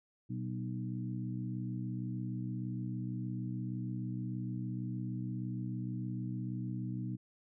harmonic tone with a mistuned harmonic, 61.8 Hz, B1, 2 cents sharp, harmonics 2 / 3 / 4 / 5, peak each -38 / -41 / -45 / -45 dBFS, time 0.29-7.17 s, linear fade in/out 20 ms, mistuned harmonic 3, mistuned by +43 cents, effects none

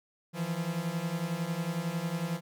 45% pulse beating tone pair, 161.7 / 172.7 Hz, E3 / F3, -33 / -19 cents, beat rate 11 Hz, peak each -35 / -33 dBFS, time 0.33-2.41 s, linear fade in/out 50 ms, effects none

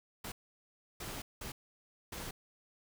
pink noise bursts at uneven times, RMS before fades -43 dBFS, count 4, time 0.24-0.32 / 1-1.22 / 1.41-1.52 / 2.12-2.31 s, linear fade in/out 5 ms, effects none

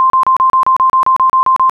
sine tone bursts, 1046 Hz, C6, 1 cent flat, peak -6 dBFS, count 13, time 0-1.696 s, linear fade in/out 0 ms, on 100 ms, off 33 ms, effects none

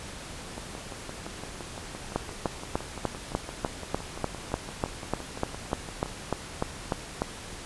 two click trains, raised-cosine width 1 ms, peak -11 / -23 dBFS, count 18 / 33, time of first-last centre 2.16-7.22 / 0.58-6.059 s, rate 3.36 / 5.84 Hz, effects pink hiss -41 dBFS RMS until 7.65 s + resampled to 24000 Hz

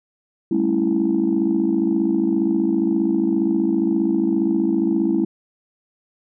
sine chord, A dominant seventh, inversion third, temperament just, 198 / 220 / 275 / 330 Hz, G3 / A3 / C#4 / E4, +18 / 0 / -14 / +2 cents, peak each -23 / -23 / -22 / -18 dBFS, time 0.51-5.25 s, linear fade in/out 5 ms, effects tanh soft clip ceiling -9 dBFS

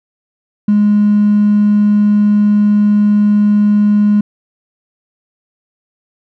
triangle tone with hard clipping, 207.7 Hz, G#3, in tune, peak -7 dBFS, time 0.68-4.21 s, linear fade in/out 5 ms, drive 3 dB, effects none

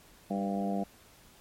harmonic tone with a mistuned harmonic, 99.1 Hz, G2, 19 cents sharp, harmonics 2 / 3 / 4 / 5 / 6 / 7 / 8, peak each -31 / -39 / -43 / -40 / -42 / -36 / -43 dBFS, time 0.3-0.84 s, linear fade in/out 10 ms, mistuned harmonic 4, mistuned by -19 cents, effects pink hiss -58 dBFS RMS until 1.4 s + MP3 64 kbps

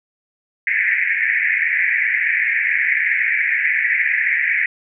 white band-pass noise, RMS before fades -18 dBFS, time 0.67-4.66 s, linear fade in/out 2 ms, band 1700 to 2300 Hz, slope 96 dB/octave, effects none

